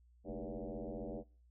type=tone with frequency modulation; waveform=sine; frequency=138.9 Hz; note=C#3; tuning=4 cents sharp; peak=-40 dBFS; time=0.24-1.24 s; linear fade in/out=50 ms; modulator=87.5 Hz; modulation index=5.8; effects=noise-tail reverb RT60 0.4 s tail -24 dB re dry + added 60 Hz sine -63 dBFS peak until 1.5 s